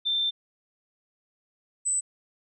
sine tone pair in turn, 3568 / 8010 Hz, A7 / B8, +23 / +23 cents, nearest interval octave + major second, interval 1400 cents, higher second, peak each -23 dBFS, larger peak neither, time 0.05-0.31 / 1.85-2.01 s, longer first, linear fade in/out 20 ms, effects none

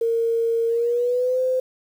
sine tone with pitch glide, 460 to 513.4 Hz, A#4 to C5, -23 to -33 cents, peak -18 dBFS, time 0.01-1.6 s, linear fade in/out 5 ms, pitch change +190 cents, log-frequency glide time 0.68-1.4 s, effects 8-bit

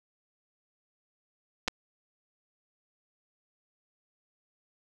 clicks, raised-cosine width 0.2 ms, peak -12 / -10 dBFS, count 2, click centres 1.678 / 1.682 s, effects none

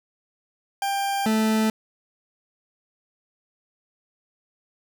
40% pulse tone pair in turn, 793 / 219 Hz, G5 / A3, +20 / -8 cents, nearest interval octave + minor seventh, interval 2228 cents, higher first, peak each -22 / -18 dBFS, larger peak second, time 0.82-1.26 / 1.26-1.7 s, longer neither, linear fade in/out 2 ms, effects none

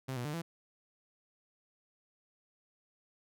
sawtooth tone with pitch steps, 131.7 / 121.6 / 149.1 / 167.5 Hz, C3 / B2 / D3 / E3, +12 / -26 / +27 / +28 cents, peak -32 dBFS, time 0.08-0.42 s, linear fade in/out 10 ms, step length 85 ms, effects none

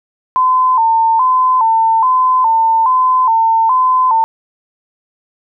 sine tone with vibrato, 959 Hz, A#5, 49 cents sharp, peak -8 dBFS, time 0.36-4.24 s, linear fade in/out 0 ms, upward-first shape square, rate 1.2 Hz, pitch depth 110 cents each way, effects none

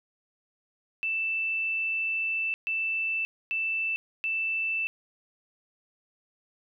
sine tone bursts at uneven times, 2653 Hz, E7, 10 cents sharp, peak -26 dBFS, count 4, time 1.03-2.54 / 2.67-3.25 / 3.51-3.96 / 4.24-4.87 s, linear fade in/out 0 ms, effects none

